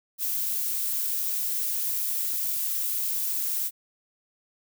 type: noise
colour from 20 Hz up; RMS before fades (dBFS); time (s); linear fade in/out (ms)
violet; -28; 0.18-3.71; 50
effects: none